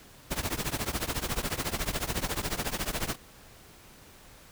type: noise with tremolo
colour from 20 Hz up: pink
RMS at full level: -28 dBFS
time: 0.3-3.16 s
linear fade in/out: 20 ms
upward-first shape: triangle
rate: 14 Hz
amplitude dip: 95%
effects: pink hiss -53 dBFS RMS until 4.51 s